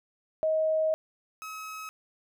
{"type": "tone pair in turn", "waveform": ["sine", "30% pulse"], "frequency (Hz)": [631, 1280.4], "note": ["D#5", "D#6"], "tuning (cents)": [24, 49], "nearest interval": "octave", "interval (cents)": 1225, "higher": "second", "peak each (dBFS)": [-23, -35], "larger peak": "first", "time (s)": [[0.43, 0.94], [1.42, 1.89]], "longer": "first", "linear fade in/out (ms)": 0, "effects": []}